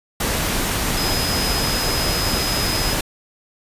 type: tone in noise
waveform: sine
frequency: 5050 Hz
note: D#8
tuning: 25 cents sharp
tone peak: -24 dBFS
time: 0.97-2.94 s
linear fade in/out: 5 ms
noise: pink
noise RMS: -21 dBFS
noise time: 0.2-3.01 s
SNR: -6 dB
effects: resampled to 32000 Hz